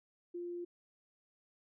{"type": "tone", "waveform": "sine", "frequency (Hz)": 349.2, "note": "F4", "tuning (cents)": 0, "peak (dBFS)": -39, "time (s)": [0.34, 0.65], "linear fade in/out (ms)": 10, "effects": []}